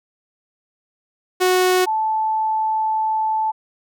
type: tone pair in turn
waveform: sawtooth / sine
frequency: 367.6 / 874.3 Hz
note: F#4 / A5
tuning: -11 / -11 cents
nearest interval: octave + minor third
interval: 1500 cents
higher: second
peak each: -10 / -17 dBFS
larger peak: first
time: 1.4-1.86 / 1.86-3.52 s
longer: second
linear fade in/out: 20 ms
effects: none